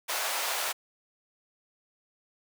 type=high-pass noise; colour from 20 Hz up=pink; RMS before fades=-31 dBFS; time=0.08-0.73 s; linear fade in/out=20 ms; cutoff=600 Hz; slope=24 dB/octave; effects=none